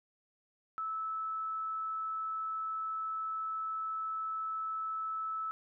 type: tone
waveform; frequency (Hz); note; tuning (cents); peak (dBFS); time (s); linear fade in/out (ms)
sine; 1307; E6; -15; -34; 0.78-5.51; 0
effects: none